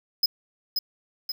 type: tone with echo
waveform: square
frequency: 5070 Hz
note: D#8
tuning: 32 cents sharp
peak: -18 dBFS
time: 0.23-0.26 s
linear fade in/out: 5 ms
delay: 530 ms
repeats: 2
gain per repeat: -5 dB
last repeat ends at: 1.32 s
effects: 8-bit